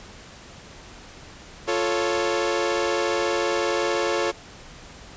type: chord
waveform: sawtooth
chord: F augmented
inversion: none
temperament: equal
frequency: 349.2 / 440 / 554.4 Hz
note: F4 / A4 / C#5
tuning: 0 / 0 / 0 cents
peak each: -22 dBFS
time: 1.67-4.32 s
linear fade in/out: 20 ms
effects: pink hiss -44 dBFS RMS until 5.16 s + resampled to 16000 Hz